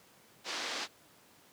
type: band-pass noise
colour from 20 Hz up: white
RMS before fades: -38 dBFS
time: 0.44-0.88 s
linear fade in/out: 50 ms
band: 250 to 5300 Hz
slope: 24 dB/octave
effects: pink hiss -61 dBFS RMS until 1.52 s + high-pass 150 Hz 12 dB/octave